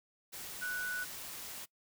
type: tone in noise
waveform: sine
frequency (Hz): 1480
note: F#6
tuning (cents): 0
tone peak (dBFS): -35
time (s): 0.61-1.05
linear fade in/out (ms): 20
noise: white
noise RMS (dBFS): -45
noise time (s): 0.32-1.66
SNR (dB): +7
effects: noise-tail reverb RT60 0.1 s tail -22 dB re dry